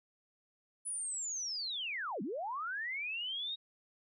sine linear two-way sweep, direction down then up, 10040 to 174.61 to 3805 Hz, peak -36 dBFS, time 0.85-3.56 s, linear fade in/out 20 ms, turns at 2.22 s, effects none

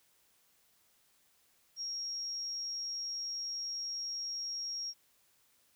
sine tone, 5590 Hz, F8, 1 cent sharp, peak -36 dBFS, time 1.76-4.94 s, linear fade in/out 50 ms, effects white hiss -70 dBFS RMS until 5.75 s

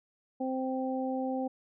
harmonic tone, 260.8 Hz, C4, 5 cents flat, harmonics 1 / 2 / 3, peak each -32 / -35 / -37 dBFS, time 0.4-1.48 s, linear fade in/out 10 ms, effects none

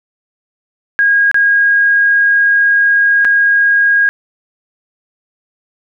sine tone with dropouts, 1634 Hz, G#6, 29 cents flat, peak -7 dBFS, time 0.99-4.09 s, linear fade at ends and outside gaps 0 ms, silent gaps 1.314-1.344 / 3.247-3.251 s, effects none

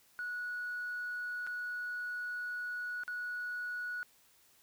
sine tone with dropouts, 1465 Hz, F#6, 18 cents flat, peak -35 dBFS, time 0.19-4.03 s, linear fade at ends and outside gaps 0 ms, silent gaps 1.466-1.472 / 3.035-3.079 s, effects tanh soft clip ceiling -33 dBFS + white hiss -66 dBFS RMS until 4.62 s

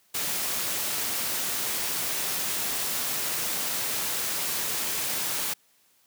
white noise, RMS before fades -29 dBFS, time 0.14-5.54 s, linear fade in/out 10 ms, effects white hiss -64 dBFS RMS until 6.06 s + high-pass 100 Hz 12 dB/octave

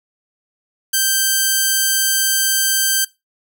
5% pulse tone, 1564 Hz, G6, 4 cents flat, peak -3 dBFS, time 0.93-3.05 s, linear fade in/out 10 ms, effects noise-tail reverb RT60 0.2 s tail -19 dB re dry

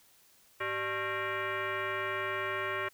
sine tone with frequency modulation, 385.3 Hz, G4, 30 cents flat, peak -31 dBFS, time 0.6-2.89 s, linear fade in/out 10 ms, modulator 491 Hz, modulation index 4.1, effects white hiss -63 dBFS RMS until 2.93 s

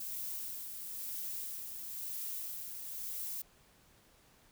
violet noise with tremolo, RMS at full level -40 dBFS, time 0-3.42 s, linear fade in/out 5 ms, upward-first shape sine, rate 1 Hz, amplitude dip 40%, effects pink hiss -65 dBFS RMS until 4.51 s

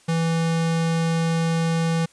square tone, 164.81 Hz, E3, in tune, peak -20 dBFS, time 0.08-2.06 s, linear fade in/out 10 ms, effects white hiss -55 dBFS RMS until 2.12 s + resampled to 22050 Hz

